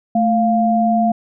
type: tone pair together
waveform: sine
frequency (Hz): 220 / 698.5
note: A3 / F5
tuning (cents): 0 / 0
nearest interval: octave + minor sixth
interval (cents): 2000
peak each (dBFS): -15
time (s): 0.15-1.12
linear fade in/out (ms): 5
effects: none